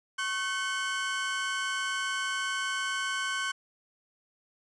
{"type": "tone pair together", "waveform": "30% pulse", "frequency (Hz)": [1098, 1525], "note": ["C#6", "G6"], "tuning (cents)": [-17, -48], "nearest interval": "tritone", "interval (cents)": 569, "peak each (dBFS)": [-32, -28], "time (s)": [0.18, 3.52], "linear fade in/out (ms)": 10, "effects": ["resampled to 22050 Hz", "11-bit"]}